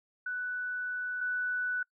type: tone pair in turn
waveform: sine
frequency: 1487 / 1487 Hz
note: F#6 / F#6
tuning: +8 / +8 cents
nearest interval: unison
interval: 0 cents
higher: neither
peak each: -32 / -29 dBFS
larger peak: second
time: 0.26-1.21 / 1.21-1.83 s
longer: first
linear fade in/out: 5 ms
effects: noise-tail reverb RT60 0.1 s tail -26 dB re dry

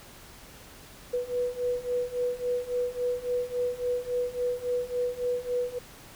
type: beating tone pair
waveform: sine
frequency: 489.7 / 493.3 Hz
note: B4 / B4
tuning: -15 / -2 cents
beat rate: 3.6 Hz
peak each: -31 / -29 dBFS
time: 1.13-5.79 s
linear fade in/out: 10 ms
effects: pink hiss -49 dBFS RMS until 6.15 s

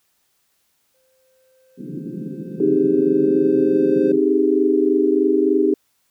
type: tone with exponential growth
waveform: triangle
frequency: 520 Hz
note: C5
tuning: 11 cents flat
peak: -21 dBFS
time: 0.94-4.12 s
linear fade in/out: 5 ms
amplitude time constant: 690 ms
type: band-pass noise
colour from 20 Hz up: pink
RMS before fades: -30 dBFS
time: 1.77-4.19 s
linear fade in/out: 50 ms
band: 140 to 400 Hz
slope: 96 dB/octave
type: chord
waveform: sine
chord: Ab major seventh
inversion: first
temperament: equal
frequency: 261.6 / 311.1 / 392 / 415.3 Hz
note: C4 / Eb4 / G4 / Ab4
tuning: 0 / 0 / 0 / 0 cents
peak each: -22 / -18 / -17 / -22 dBFS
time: 2.6-5.74 s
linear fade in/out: 5 ms
effects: white hiss -66 dBFS RMS until 6.1 s

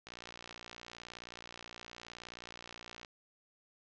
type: click train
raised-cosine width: 0.2 ms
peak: -29 dBFS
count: 177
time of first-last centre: 0.07-3.048 s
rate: 59.1 Hz
effects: low-pass 6000 Hz 12 dB/octave

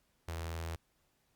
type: tone with notch filter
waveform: sawtooth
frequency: 82.41 Hz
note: E2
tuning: in tune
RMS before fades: -40 dBFS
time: 0.28-0.76 s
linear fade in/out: 5 ms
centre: 210 Hz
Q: 0.75
effects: pink hiss -75 dBFS RMS until 1.35 s + Opus 48 kbps

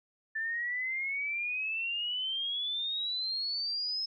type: exponential sweep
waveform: sine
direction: up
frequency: 1760 to 5200 Hz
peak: -31 dBFS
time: 0.35-4.06 s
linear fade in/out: 10 ms
effects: none

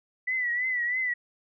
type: tone with vibrato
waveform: sine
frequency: 1975.5 Hz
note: B6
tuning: in tune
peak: -25 dBFS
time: 0.27-1.14 s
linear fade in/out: 10 ms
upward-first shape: triangle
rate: 3.1 Hz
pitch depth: 83 cents each way
effects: none

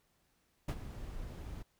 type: noise with ADSR envelope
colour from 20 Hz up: brown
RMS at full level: -30 dBFS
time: 0.68-1.63 s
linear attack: 9 ms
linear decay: 56 ms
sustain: -14 dB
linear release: 12 ms
effects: pink hiss -75 dBFS RMS until 1.79 s

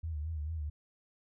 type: tone with vibrato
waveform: sine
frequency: 77.9 Hz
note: D#2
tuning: 3 cents sharp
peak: -34 dBFS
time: 0.03-0.7 s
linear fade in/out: 10 ms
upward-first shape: sine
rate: 4.5 Hz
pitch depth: 95 cents each way
effects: none

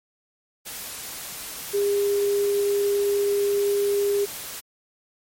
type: tone in noise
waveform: sine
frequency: 404.4 Hz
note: G#4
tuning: 46 cents flat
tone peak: -19 dBFS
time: 1.73-4.26 s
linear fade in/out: 20 ms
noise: white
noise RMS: -35 dBFS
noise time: 0.65-4.61 s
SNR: +13 dB
effects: MP3 64 kbps

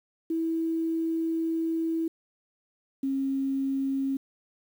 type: tone pair in turn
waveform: sine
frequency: 326.7 / 270.8 Hz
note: E4 / C#4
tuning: -15 / -40 cents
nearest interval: minor third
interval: 325 cents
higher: first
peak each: -25 dBFS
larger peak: neither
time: 0.3-2.08 / 3.03-4.17 s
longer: first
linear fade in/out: 5 ms
effects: 9-bit

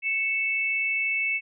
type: tone pair together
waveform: sine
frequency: 2217 / 2636 Hz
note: C#7 / E7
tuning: 0 / -1 cents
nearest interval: minor third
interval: 299 cents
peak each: -26 dBFS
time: 0.02-1.41 s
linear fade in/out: 50 ms
effects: none

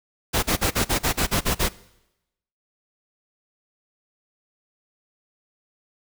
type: noise bursts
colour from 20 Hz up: pink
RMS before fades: -21 dBFS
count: 10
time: 0.33-1.69 s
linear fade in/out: 20 ms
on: 100 ms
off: 40 ms
effects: noise-tail reverb RT60 0.9 s tail -20 dB re dry

